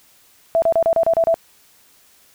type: tone bursts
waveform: sine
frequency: 662 Hz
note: E5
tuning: 7 cents sharp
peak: -12 dBFS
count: 8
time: 0.55-1.342 s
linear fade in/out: 0 ms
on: 71 ms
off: 32 ms
effects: white hiss -53 dBFS RMS until 2.34 s